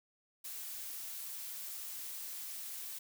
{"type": "noise", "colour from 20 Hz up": "blue", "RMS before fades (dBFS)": -44, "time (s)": [0.44, 2.99], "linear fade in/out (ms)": 10, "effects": []}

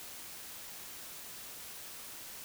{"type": "silence", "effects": ["white hiss -47 dBFS RMS until 2.44 s"]}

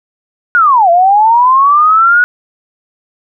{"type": "linear two-way sweep", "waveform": "sine", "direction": "down then up", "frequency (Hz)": [1471, 670, 1471], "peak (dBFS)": -4, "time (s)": [0.55, 2.24], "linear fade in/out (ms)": 0, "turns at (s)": 0.9, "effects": []}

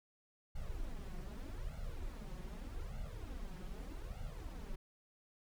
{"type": "noise with flanger", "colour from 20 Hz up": "brown", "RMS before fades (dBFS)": -44, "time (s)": [0.55, 4.76], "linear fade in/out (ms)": 10, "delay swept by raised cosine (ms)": [1.4, 5.5], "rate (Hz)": 0.82, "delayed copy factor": 0.9, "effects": []}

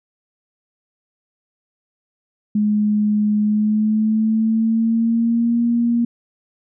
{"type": "tone with pitch glide", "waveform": "sine", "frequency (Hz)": [210, 235.7], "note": ["G#3", "A#3"], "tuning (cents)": [19, 19], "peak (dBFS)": -14, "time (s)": [2.55, 6.05], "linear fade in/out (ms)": 5, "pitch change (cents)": 200, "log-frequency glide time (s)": [3.41, 5.61], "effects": []}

